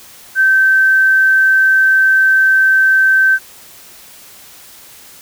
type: tone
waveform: sine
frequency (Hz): 1549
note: G6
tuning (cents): -21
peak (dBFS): -7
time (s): 0.35-3.39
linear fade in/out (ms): 50
effects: white hiss -39 dBFS RMS until 5.21 s